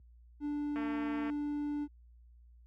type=tone; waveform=triangle; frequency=293 Hz; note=D4; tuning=4 cents flat; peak=-31 dBFS; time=0.4-1.88 s; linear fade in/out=50 ms
type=click train; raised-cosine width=0.5 ms; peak=-29 dBFS; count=123; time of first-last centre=0.76-1.3 s; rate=226 Hz
effects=added 59 Hz sine -46 dBFS peak until 2.66 s + high-pass 100 Hz 12 dB/octave